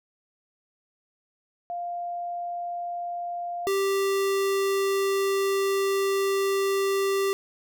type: tone pair in turn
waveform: sine / square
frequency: 698.5 / 392 Hz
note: F5 / G4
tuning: 0 / 0 cents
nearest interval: minor seventh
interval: 1000 cents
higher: first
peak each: -29 / -23 dBFS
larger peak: second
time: 1.7-3.67 / 3.67-7.33 s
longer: second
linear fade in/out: 0 ms
effects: none